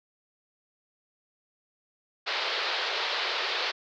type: band-pass noise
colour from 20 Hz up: white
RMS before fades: -30 dBFS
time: 2.26-3.72 s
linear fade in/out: 20 ms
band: 380 to 4600 Hz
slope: 48 dB/octave
effects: none